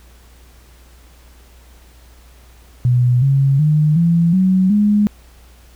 sine tone with pitch steps, 123.47 / 137 / 152.01 / 168.66 / 187.15 / 207.7 Hz, B2 / C#3 / D#3 / E3 / F#3 / G#3, 0 / -20 / -40 / +40 / +20 / 0 cents, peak -10 dBFS, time 2.85-5.07 s, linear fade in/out 0 ms, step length 370 ms, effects added 60 Hz sine -43 dBFS peak until 5.75 s + pink hiss -50 dBFS RMS until 5.75 s

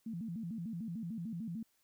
sine tone with vibrato, 195.5 Hz, G3, 4 cents flat, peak -38 dBFS, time 0.06-1.63 s, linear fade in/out 5 ms, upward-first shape square, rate 6.7 Hz, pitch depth 250 cents each way, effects white hiss -75 dBFS RMS until 1.83 s

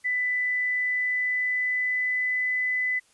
sine tone with pitch glide, 1993 to 2005 Hz, B6 to B6, +15 to +26 cents, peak -23 dBFS, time 0.04-3 s, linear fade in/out 20 ms, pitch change +11 cents, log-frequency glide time 0.52-2.51 s, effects white hiss -62 dBFS RMS until 3.13 s + resampled to 24000 Hz

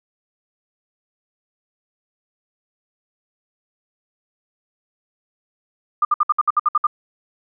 sine tone bursts, 1207 Hz, D6, 47 cents sharp, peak -12 dBFS, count 10, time 6.02-6.869 s, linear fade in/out 5 ms, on 30 ms, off 61 ms, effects none

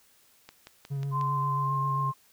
click train, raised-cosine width 0.2 ms, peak -27 dBFS, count 5, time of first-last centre 0.49-1.212 s, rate 5.54 Hz
triangle tone with vibrato, 138.59 Hz, C#3, in tune, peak -27 dBFS, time 0.9-2.12 s, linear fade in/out 20 ms, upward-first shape square, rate 7.5 Hz, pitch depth 17 cents each way
sine tone with pitch glide, 1037 to 1060.6 Hz, C6 to C6, -16 to +23 cents, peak -27 dBFS, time 1.11-2.14 s, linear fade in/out 50 ms, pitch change +39 cents, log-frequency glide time 1.6-1.71 s
effects white hiss -62 dBFS RMS until 2.32 s

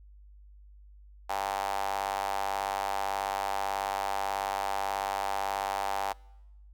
sawtooth tone with high-pass filter, 98.3 Hz, G2, 5 cents sharp, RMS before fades -32 dBFS, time 1.29-6.13 s, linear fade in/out 10 ms, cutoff 800 Hz, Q 4.9, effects noise-tail reverb RT60 1.0 s tail -25 dB re dry + added 50 Hz sine -50 dBFS peak until 6.73 s

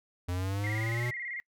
square linear sweep, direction up, 87.31 to 123.47 Hz, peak -31 dBFS, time 0.28-1.11 s, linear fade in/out 10 ms
sine tone with vibrato, 2020 Hz, B6, 39 cents sharp, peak -35 dBFS, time 0.64-1.4 s, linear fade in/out 0 ms, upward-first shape square, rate 18 Hz, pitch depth 79 cents each way
effects noise-tail reverb RT60 0.1 s tail -24 dB re dry

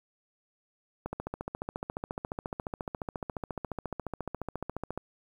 click train, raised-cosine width 1 ms, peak -20 dBFS, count 57, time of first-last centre 1.06-4.976 s, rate 14.3 Hz, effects 9-bit

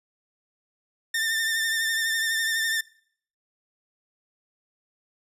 sawtooth tone with vibrato, 1800 Hz, A6, 39 cents sharp, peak -20 dBFS, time 1.14-2.81 s, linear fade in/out 5 ms, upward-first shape triangle, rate 12 Hz, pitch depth 39 cents each way, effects noise-tail reverb RT60 0.6 s tail -23 dB re dry + resampled to 32000 Hz

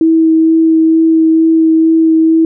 sine tone with vibrato, 322.8 Hz, E4, 36 cents flat, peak -5 dBFS, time 0.01-2.45 s, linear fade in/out 2 ms, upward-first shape sine, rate 2.2 Hz, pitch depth 10 cents each way, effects none

